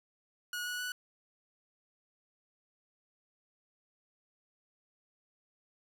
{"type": "tone with pitch steps", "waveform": "sawtooth", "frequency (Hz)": [1453, 1466.5, 1480.1], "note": ["F#6", "F#6", "F#6"], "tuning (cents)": [-32, -16, 0], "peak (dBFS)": -32, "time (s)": [0.53, 0.92], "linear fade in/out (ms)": 2, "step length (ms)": 130, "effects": []}